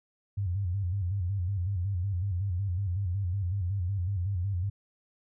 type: tone with vibrato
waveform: sine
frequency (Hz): 93.9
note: F#2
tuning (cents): +26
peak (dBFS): -27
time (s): 0.37-4.7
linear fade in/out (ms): 10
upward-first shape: square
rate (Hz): 5.4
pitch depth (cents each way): 110
effects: none